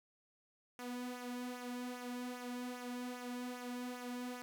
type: tone with flanger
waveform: sawtooth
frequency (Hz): 246.9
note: B3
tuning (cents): 0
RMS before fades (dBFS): -44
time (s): 0.79-4.42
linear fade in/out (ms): 0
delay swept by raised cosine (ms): 0.23 to 2.63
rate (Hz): 2.5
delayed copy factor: -0.6
effects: none